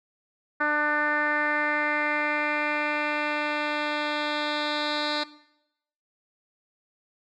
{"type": "tone with low-pass filter sweep", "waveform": "10% pulse", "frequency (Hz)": 298.2, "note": "D4", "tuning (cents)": 27, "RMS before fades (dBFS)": -26, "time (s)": [0.6, 5.24], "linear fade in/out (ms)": 10, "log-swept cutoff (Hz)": [1600, 4000], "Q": 4.1, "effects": ["noise-tail reverb RT60 0.8 s tail -18 dB re dry"]}